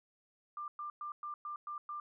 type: tone bursts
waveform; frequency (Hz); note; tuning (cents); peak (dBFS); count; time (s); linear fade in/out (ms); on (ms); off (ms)
sine; 1191; D6; +24; -39; 7; 0.57-2; 2; 110; 110
effects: none